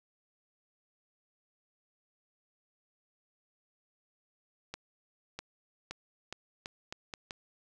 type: accelerating click train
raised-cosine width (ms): 0.2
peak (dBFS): -22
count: 8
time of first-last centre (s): 4.74-7.308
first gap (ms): 650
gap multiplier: 0.8
effects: none